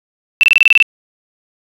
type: tone bursts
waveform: sine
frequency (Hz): 2666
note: E7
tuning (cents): +19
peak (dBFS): -4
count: 9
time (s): 0.41-0.825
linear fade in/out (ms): 0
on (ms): 23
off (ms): 26
effects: resampled to 32000 Hz